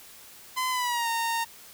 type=tone with pitch glide; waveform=sawtooth; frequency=1022 to 921.1 Hz; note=C6 to A#5; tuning=-41 to -21 cents; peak=-22 dBFS; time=0.56-1.45 s; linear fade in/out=20 ms; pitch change=-180 cents; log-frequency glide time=0.7-1.08 s; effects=white hiss -49 dBFS RMS until 1.73 s